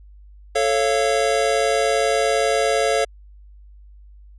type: chord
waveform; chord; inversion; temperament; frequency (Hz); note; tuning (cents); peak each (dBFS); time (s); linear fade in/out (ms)
square; A augmented; none; just; 440 / 550 / 687.5; A4 / C#5 / E#5; 0 / -14 / -27; -22; 0.55-3.05; 10
effects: added 50 Hz sine -42 dBFS peak until 4.38 s + resampled to 24000 Hz